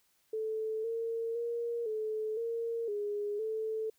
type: tone with pitch steps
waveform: sine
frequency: 438.2 / 457.3 / 469.6 / 433.4 / 461.7 / 412.7 / 439.3 Hz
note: A4 / A#4 / A#4 / A4 / A#4 / G#4 / A4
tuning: -7 / -33 / +13 / -26 / -17 / -11 / -3 cents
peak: -32 dBFS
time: 0.33-3.9 s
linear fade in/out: 5 ms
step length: 510 ms
effects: white hiss -72 dBFS RMS until 3.98 s